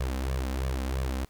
sawtooth tone with flanger, 65.41 Hz, C2, in tune, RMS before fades -30 dBFS, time 0-1.25 s, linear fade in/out 5 ms, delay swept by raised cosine 1.7 to 3.9 ms, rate 3 Hz, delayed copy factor +0.85, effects pink hiss -63 dBFS RMS until 1.29 s

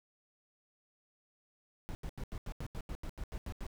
brown noise bursts, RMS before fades -40 dBFS, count 13, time 1.89-3.666 s, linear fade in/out 0 ms, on 60 ms, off 83 ms, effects none

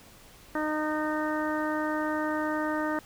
harmonic tone, 306.8 Hz, D#4, 24 cents flat, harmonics 1 / 2 / 3 / 4 / 5 / 6, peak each -30 / -33 / -35 / -36 / -37 / -38 dBFS, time 0.55-2.99 s, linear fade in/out 2 ms, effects pink hiss -53 dBFS RMS until 3.05 s

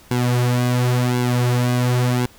sawtooth tone with flanger, 123.47 Hz, B2, in tune, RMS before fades -18 dBFS, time 0.11-2.26 s, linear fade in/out 0 ms, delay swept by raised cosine 1.6 to 5.9 ms, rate 0.93 Hz, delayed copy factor -0.75, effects pink hiss -48 dBFS RMS until 2.38 s

